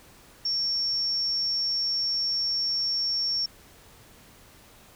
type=tone; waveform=sine; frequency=5480 Hz; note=F8; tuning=34 cents flat; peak=-24 dBFS; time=0.45-3.46 s; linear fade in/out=5 ms; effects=pink hiss -53 dBFS RMS until 4.95 s